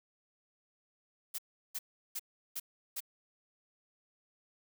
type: noise bursts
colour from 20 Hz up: blue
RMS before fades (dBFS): -38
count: 5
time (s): 1.34-3.005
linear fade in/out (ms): 10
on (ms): 45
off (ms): 360
effects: none

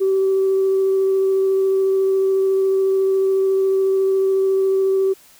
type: tone with vibrato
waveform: sine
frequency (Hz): 384.8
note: G4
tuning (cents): -32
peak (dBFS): -13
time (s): 0-5.14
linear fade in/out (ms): 20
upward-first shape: sine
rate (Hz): 14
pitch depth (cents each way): 8
effects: tanh soft clip ceiling -10 dBFS + white hiss -49 dBFS RMS until 5.39 s

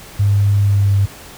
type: tone with pitch glide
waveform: sine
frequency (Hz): 101.1 to 99.19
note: G#2 to G2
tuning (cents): -46 to +21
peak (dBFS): -10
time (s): 0.19-1.06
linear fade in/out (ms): 10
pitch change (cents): -33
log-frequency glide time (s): 0.59-0.95
effects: pink hiss -37 dBFS RMS until 1.37 s

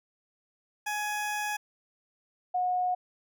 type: tone pair in turn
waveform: 20% pulse / sine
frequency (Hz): 838 / 726.9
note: G#5 / F#5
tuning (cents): +15 / -31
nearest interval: major second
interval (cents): 246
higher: first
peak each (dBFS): -25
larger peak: neither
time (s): 0.86-1.57 / 2.54-2.95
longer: first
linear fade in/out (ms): 10
effects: none

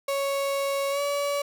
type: tone with pitch glide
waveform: 35% pulse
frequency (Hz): 554.4 to 570.3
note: C#5 to C#5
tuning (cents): 0 to +49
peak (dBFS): -23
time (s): 0.08-1.42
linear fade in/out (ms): 5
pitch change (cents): +49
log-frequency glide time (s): 0.9-1.01
effects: none

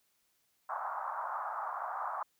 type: band-pass noise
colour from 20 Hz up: white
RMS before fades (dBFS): -38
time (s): 0.69-2.23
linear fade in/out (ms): 5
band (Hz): 690 to 1300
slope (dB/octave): 48
effects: white hiss -75 dBFS RMS until 2.39 s

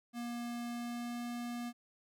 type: tone with pitch glide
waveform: square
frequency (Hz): 238.1 to 239.6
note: A#3 to A#3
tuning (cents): +37 to +48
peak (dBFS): -39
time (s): 0.13-1.73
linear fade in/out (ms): 50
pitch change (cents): +11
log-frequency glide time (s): 0.71-1.24
effects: none

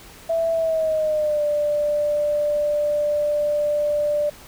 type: tone with pitch glide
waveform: sine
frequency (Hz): 660 to 591.4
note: E5 to D5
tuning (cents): +2 to +12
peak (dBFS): -18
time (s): 0.29-4.3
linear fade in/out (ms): 10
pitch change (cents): -190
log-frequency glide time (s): 0.52-1.44
effects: pink hiss -44 dBFS RMS until 4.47 s

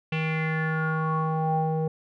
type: tone with low-pass filter sweep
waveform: square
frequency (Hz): 158.5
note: D#3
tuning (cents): +32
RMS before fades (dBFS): -26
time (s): 0.12-1.88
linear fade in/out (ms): 5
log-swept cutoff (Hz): 2700 to 600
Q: 6.5
effects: none

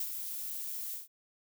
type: noise with ADSR envelope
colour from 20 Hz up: violet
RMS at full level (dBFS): -33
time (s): 0-1.08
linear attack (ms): 4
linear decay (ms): 54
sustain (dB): -6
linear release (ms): 150
effects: none

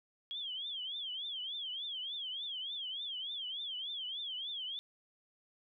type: tone with vibrato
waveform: sine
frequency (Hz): 3256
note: G#7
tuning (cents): -35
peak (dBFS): -38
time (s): 0.31-4.79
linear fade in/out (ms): 0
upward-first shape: triangle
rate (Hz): 3.4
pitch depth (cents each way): 190
effects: none

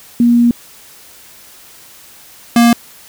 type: tone pair in turn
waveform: sine / square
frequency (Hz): 238 / 235.3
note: A#3 / A#3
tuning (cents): +36 / +16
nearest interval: unison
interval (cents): 20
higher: first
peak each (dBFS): -6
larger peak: neither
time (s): 0.2-0.51 / 2.56-2.73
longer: first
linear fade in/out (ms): 2
effects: white hiss -40 dBFS RMS until 3.08 s

